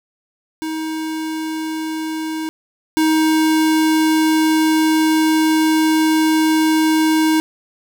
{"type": "tone pair in turn", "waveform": "square", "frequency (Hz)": [316.5, 315.3], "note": ["D#4", "D#4"], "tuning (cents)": [30, 23], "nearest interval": "unison", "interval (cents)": 7, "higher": "first", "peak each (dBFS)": [-22, -13], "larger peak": "second", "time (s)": [[0.62, 2.49], [2.97, 7.4]], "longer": "second", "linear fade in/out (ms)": 0, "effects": []}